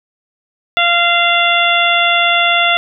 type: harmonic tone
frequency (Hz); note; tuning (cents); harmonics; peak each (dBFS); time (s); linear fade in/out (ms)
691; F5; -19; 1 / 2 / 3 / 4 / 5; -16 / -16 / -16 / -16 / -16; 0.77-2.77; 0
effects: none